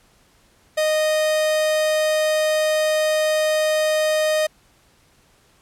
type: tone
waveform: 45% pulse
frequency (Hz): 619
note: D#5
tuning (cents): -9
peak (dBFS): -17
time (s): 0.77-4.47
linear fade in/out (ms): 10
effects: pink hiss -57 dBFS RMS until 5.61 s + low-pass 12000 Hz 12 dB/octave

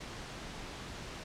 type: noise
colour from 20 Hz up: pink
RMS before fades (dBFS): -44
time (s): 0-1.24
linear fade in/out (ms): 10
effects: low-pass 6000 Hz 12 dB/octave

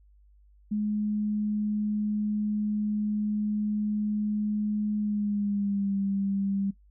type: tone with pitch glide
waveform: sine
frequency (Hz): 210.2 to 197.26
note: G#3 to G3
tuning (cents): +21 to +11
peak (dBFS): -25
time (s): 0.71-6.71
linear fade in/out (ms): 10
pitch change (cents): -110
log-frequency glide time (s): 4.98-5.96
effects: noise-tail reverb RT60 0.1 s tail -17 dB re dry + added 50 Hz sine -55 dBFS peak until 6.9 s

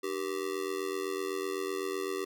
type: tone with amplitude modulation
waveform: square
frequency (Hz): 386.9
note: G4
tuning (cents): -23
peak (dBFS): -29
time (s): 0.03-2.25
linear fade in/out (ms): 10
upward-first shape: sine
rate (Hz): 87.9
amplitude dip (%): 90
effects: none

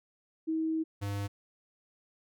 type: tone pair in turn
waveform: sine / square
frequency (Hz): 319.8 / 100.73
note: D#4 / G2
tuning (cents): +48 / +48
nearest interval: octave + minor sixth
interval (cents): 2000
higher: first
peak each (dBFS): -28 / -33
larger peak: first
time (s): 0.47-0.84 / 1.01-1.28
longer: first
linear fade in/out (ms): 20
effects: none

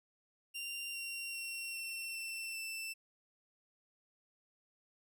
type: tone with pitch steps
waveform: sawtooth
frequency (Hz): 2775 / 2753 / 2730 / 2708 / 2687 / 2665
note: F7 / F7 / F7 / E7 / E7 / E7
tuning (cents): -12 / -25 / -40 / +46 / +33 / +18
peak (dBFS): -37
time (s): 0.54-2.94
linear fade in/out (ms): 20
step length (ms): 400
effects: none

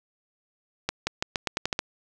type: accelerating click train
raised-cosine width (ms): 0.2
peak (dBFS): -8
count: 9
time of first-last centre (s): 0.89-1.791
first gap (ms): 180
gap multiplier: 0.86
effects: none

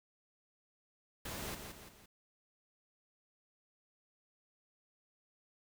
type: noise with echo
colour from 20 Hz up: pink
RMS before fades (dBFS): -43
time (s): 1.25-1.55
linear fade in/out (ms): 5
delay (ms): 170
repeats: 3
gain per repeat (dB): -6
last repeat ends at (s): 2.06
effects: none

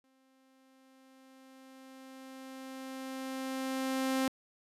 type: tone with exponential growth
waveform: sawtooth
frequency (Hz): 263.8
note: C4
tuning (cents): +14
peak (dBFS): -24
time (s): 0.04-4.28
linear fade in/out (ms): 1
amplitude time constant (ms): 920
effects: resampled to 32000 Hz

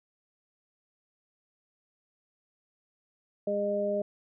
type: harmonic tone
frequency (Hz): 203.9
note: G#3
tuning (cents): -32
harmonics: 1 / 2 / 3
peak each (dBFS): -35 / -33 / -28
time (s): 3.47-4.02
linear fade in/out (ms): 5
effects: none

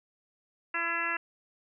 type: harmonic tone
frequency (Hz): 337.1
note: E4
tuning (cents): +39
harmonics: 1 / 2 / 3 / 4 / 5 / 6 / 7 / 8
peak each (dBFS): -44 / -44 / -38 / -35 / -33 / -36 / -44 / -35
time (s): 0.74-1.17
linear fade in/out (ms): 5
effects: none

